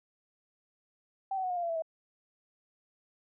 sine tone with pitch steps, 776 / 755.7 / 735.8 / 716.5 / 697.8 / 679.5 / 661.6 / 644.3 Hz, G5 / F#5 / F#5 / F5 / F5 / F5 / E5 / E5, -18 / +36 / -10 / +44 / -2 / -48 / +6 / -40 cents, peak -30 dBFS, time 1.31-1.822 s, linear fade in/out 5 ms, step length 64 ms, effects none

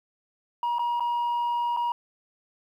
sine tone with dropouts, 954 Hz, A#5, 40 cents sharp, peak -21 dBFS, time 0.63-1.92 s, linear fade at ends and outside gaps 2 ms, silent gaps 0.785-0.793 / 0.997-1.005 / 1.765-1.771 s, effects tanh soft clip ceiling -23 dBFS + 10-bit

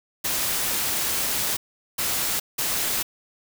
white noise bursts at uneven times, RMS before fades -25 dBFS, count 3, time 0.24-1.57 / 1.98-2.4 / 2.58-3.03 s, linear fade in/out 10 ms, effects none

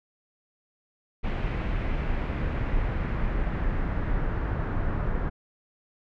brown noise with low-pass filter sweep, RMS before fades -27 dBFS, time 1.23-5.3 s, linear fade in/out 20 ms, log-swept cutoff 2500 to 1500 Hz, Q 1.7, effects none

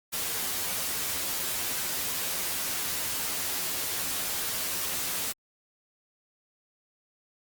white noise with comb filter, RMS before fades -31 dBFS, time 0.12-5.33 s, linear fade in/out 20 ms, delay 11 ms, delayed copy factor +0.65, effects Opus 48 kbps

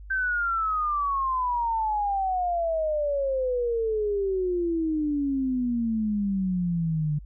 sine exponential sweep, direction down, 1565 to 146.83 Hz, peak -23 dBFS, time 0.1-7.19 s, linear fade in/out 10 ms, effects added 50 Hz sine -40 dBFS peak until 7.25 s

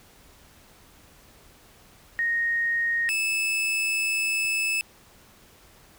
sine / 40% pulse tone pair in turn, 1862 / 2615 Hz, A#6 / E7, -2 / -15 cents, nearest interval tritone, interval 587 cents, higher second, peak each -22 dBFS, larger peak neither, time 2.19-3.09 / 3.09-4.81 s, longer second, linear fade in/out 0 ms, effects pink hiss -54 dBFS RMS until 5.98 s

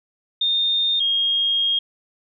sine tone pair in turn, 3647 / 3249 Hz, A#7 / G#7, -39 / -39 cents, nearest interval major second, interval 200 cents, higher first, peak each -17 dBFS, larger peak neither, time 0.41-1 / 1-1.79 s, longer second, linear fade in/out 5 ms, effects none

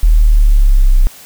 sine linear sweep, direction down, 40 to 31.03 Hz, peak -4 dBFS, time 0.03-1.07 s, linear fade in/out 0 ms, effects white hiss -37 dBFS RMS until 1.25 s

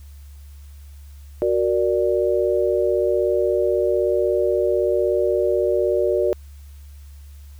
sine chord, Gb augmented, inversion none, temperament equal, 370 / 466.2 / 587.3 Hz, Gb4 / Bb4 / D5, 0 / 0 / 0 cents, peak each -20 / -22 / -21 dBFS, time 1.42-6.33 s, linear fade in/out 0 ms, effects added 71 Hz sine -38 dBFS peak until 7.59 s + white hiss -56 dBFS RMS until 7.59 s

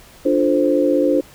sine chord, D minor seventh, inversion none, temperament equal, 293.7 / 349.2 / 440 / 523.3 Hz, D4 / F4 / A4 / C5, 0 / 0 / 0 / 0 cents, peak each -17 / -20 / -23 / -17 dBFS, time 0.25-1.21 s, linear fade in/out 10 ms, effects pink hiss -45 dBFS RMS until 1.34 s

